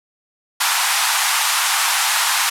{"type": "band-pass noise", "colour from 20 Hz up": "pink", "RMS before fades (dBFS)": -18, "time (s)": [0.6, 2.5], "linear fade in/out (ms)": 10, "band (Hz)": [800, 13000], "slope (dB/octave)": 48, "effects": []}